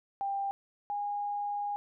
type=tone pair in turn; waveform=sine; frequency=793 / 819.1 Hz; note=G5 / G#5; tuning=+20 / -24 cents; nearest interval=minor second; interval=56 cents; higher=second; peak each=-30 / -31 dBFS; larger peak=first; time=0.21-0.51 / 0.9-1.76 s; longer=second; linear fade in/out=0 ms; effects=none